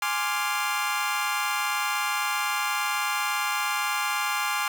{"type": "chord", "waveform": "25% pulse", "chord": "D half-diminished seventh", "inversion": "second", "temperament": "equal", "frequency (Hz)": [830.6, 1046.5, 1174.7, 1396.9], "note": ["Ab5", "C6", "D6", "F6"], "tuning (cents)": [0, 0, 0, 0], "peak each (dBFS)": -27, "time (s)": [0.02, 4.68], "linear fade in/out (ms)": 2, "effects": []}